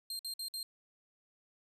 sawtooth tone bursts, 4186 Hz, C8, in tune, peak -35 dBFS, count 4, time 0.1-0.63 s, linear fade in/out 2 ms, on 92 ms, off 54 ms, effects resampled to 32000 Hz

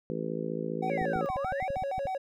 harmonic tone, 55 Hz, A1, in tune, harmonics 3 / 4 / 5 / 6 / 7 / 8 / 9, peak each -37 / -38 / -40 / -41 / -38 / -39 / -38 dBFS, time 0.1-1.26 s, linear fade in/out 0 ms
triangle tone with vibrato, 647 Hz, E5, 32 cents flat, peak -28 dBFS, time 0.82-2.18 s, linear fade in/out 10 ms, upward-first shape square, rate 6.4 Hz, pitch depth 270 cents each way
sine exponential two-way sweep, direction down then up, 2489 to 987.8 to 2489 Hz, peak -37 dBFS, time 0.87-1.69 s, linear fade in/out 50 ms, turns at 1.36 s
clicks, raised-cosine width 5 ms, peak -28 dBFS, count 12, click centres 1.016 / 1.161 / 1.301 / 1.36 / 1.447 / 1.523 / 1.626 / 1.704 / 1.768 / 1.824 / 1.981 / 2.055 s
effects none

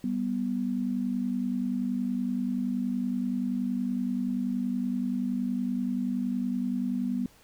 sine tone pair together, 194.62 / 245.2 Hz, G3 / B3, -12 / -12 cents, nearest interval major third, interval 400 cents, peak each -31 / -28 dBFS, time 0.04-7.26 s, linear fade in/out 2 ms, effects pink hiss -58 dBFS RMS until 7.43 s

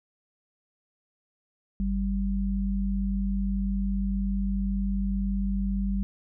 sine tone pair together, 49.05 / 196 Hz, G1 / G3, +2 / 0 cents, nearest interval 2 octaves, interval 2398 cents, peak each -27 / -27 dBFS, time 1.8-6.03 s, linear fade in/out 0 ms, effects none

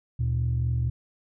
sine tone pair together, 74.9 / 118.9 Hz, D2 / A#2, +35 / +35 cents, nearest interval minor sixth, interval 800 cents, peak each -26 / -23 dBFS, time 0.19-0.9 s, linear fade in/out 10 ms, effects tanh soft clip ceiling -18 dBFS

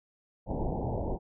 pink low-pass noise, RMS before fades -32 dBFS, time 0.46-1.19 s, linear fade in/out 50 ms, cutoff 910 Hz, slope 96 dB/octave, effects none

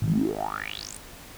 10% pulse tone with band-pass filter sweep, 51.91 Hz, G#1, in tune, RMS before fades -28 dBFS, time 0.02-0.97 s, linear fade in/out 0 ms, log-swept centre 110 to 9400 Hz, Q 9.6, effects pink hiss -45 dBFS RMS until 1.37 s

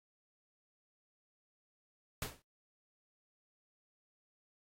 pink noise with exponential decay, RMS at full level -35 dBFS, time 2.22-2.42 s, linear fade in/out 2 ms, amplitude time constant 42 ms, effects AAC 48 kbps

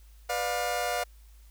sawtooth chord, B diminished, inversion none, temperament just, 493.9 / 592.7 / 711.2 Hz, B4 / D5 / F5, 0 / +16 / +31 cents, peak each -31 / -30 / -26 dBFS, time 0.29-1.04 s, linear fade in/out 10 ms, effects added 53 Hz sine -50 dBFS peak until 1.5 s + white hiss -64 dBFS RMS until 1.5 s

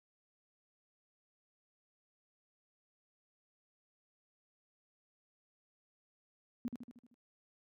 sine tone with echo, 240.2 Hz, B3, 48 cents flat, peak -34 dBFS, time 6.65-6.68 s, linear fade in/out 0 ms, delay 77 ms, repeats 6, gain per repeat -5 dB, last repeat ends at 7.142 s, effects high-pass 100 Hz 12 dB/octave

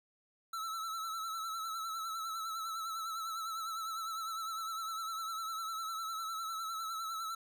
square tone with vibrato, 1318.5 Hz, E6, in tune, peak -38 dBFS, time 0.53-7.35 s, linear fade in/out 5 ms, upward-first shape triangle, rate 9.9 Hz, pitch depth 58 cents each way, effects none

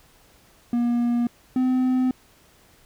triangle tone pair in turn, 238.8 / 255.7 Hz, A#3 / C4, +42 / -40 cents, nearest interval minor second, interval 118 cents, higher second, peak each -17 / -16 dBFS, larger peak second, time 0.73-1.27 / 1.56-2.11 s, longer second, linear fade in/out 2 ms, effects pink hiss -56 dBFS RMS until 2.85 s

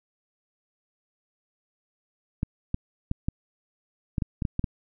clicks, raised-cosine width 5 ms, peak -13 dBFS, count 10, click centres 2.431 / 2.744 / 3.114 / 3.285 / 4.182 / 4.222 / 4.422 / 4.452 / 4.594 / 4.642 s, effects none

